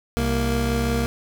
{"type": "tone pair together", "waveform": "25% pulse", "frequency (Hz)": [65.89, 233.1], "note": ["C2", "A#3"], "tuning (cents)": [13, 0], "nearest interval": "octave + minor seventh", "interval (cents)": 2187, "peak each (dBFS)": -19, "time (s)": [0.17, 1.06], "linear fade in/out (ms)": 0, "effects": ["7-bit"]}